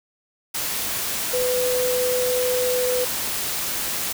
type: tone in noise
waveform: sine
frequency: 499.9 Hz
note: B4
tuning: 21 cents sharp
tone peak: -20 dBFS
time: 1.33-3.05 s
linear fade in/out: 10 ms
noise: white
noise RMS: -26 dBFS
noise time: 0.54-4.13 s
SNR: +3 dB
effects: none

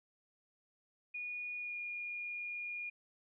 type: tone with pitch glide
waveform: sine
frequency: 2452 to 2429 Hz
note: D#7 to D#7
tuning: -26 to -42 cents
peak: -39 dBFS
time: 1.14-2.9 s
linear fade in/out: 10 ms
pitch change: -16 cents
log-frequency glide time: 1.58-1.76 s
effects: none

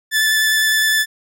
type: tone with vibrato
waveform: sawtooth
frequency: 1747 Hz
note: A6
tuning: 13 cents flat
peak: -10 dBFS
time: 0.11-1.06 s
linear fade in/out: 50 ms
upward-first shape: square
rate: 9.8 Hz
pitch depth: 9 cents each way
effects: none

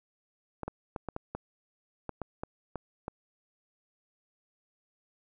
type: clicks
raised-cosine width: 1 ms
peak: -21 dBFS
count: 11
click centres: 0.633 / 0.68 / 0.962 / 1.087 / 1.164 / 1.35 / 2.093 / 2.217 / 2.435 / 2.757 / 3.081 s
effects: none

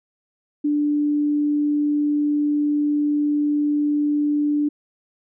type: tone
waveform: sine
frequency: 294.4 Hz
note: D4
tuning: 4 cents sharp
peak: -17 dBFS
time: 0.64-4.69 s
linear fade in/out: 10 ms
effects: none

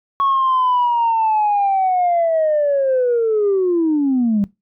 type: linear sweep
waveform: sine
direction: down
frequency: 1108.7 to 196 Hz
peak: -12 dBFS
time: 0.2-4.44 s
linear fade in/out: 0 ms
effects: noise-tail reverb RT60 0.2 s tail -21 dB re dry + tanh soft clip ceiling -10 dBFS

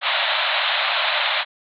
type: band-pass noise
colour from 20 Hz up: white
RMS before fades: -21 dBFS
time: 0.01-1.45 s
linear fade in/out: 50 ms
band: 570 to 4000 Hz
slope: 96 dB/octave
effects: none

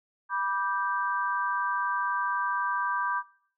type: chord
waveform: sine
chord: G major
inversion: first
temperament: just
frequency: 980 / 1176 / 1568 Hz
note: B5 / D6 / G6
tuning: -14 / +2 / 0 cents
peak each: -31 dBFS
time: 0.29-3.23 s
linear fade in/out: 50 ms
effects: noise-tail reverb RT60 0.5 s tail -17 dB re dry

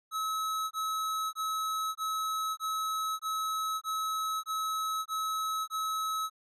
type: tone bursts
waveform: square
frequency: 1289 Hz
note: E6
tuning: 39 cents flat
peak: -31 dBFS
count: 10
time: 0.11-6.299 s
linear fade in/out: 50 ms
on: 600 ms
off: 21 ms
effects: resampled to 32000 Hz

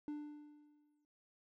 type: tone with exponential decay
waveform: triangle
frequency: 296.6 Hz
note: D4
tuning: 17 cents sharp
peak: -37 dBFS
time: 0.08-1.05 s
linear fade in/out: 1 ms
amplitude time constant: 210 ms
effects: none

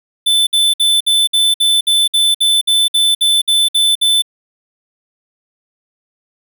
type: tone bursts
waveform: square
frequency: 3520 Hz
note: A7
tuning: in tune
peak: -10 dBFS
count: 15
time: 0.26-4.222 s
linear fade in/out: 10 ms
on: 210 ms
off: 58 ms
effects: none

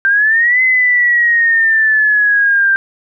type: exponential two-way sweep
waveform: sine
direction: up then down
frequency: 1568 to 2049 to 1574 Hz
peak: -8 dBFS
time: 0.05-2.76 s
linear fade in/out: 0 ms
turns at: 0.62 s
effects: none

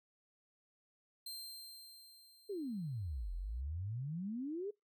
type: tone with exponential decay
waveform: sawtooth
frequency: 4156 Hz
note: C8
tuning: 12 cents flat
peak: -40 dBFS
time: 1.26-3.61 s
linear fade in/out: 5 ms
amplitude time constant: 510 ms
type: exponential two-way sweep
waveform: sine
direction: down then up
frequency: 430 to 41.04 to 430 Hz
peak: -38 dBFS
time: 2.49-4.71 s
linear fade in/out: 10 ms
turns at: 3.34 s
effects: noise-tail reverb RT60 0.2 s tail -26 dB re dry

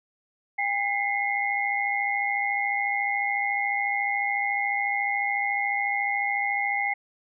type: tone cluster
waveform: sine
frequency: 804 / 2025 / 2139 Hz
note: G5 / B6 / C7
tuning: +44 / +43 / +38 cents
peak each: -28 / -29 / -27 dBFS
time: 0.58-6.94 s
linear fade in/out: 10 ms
effects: none

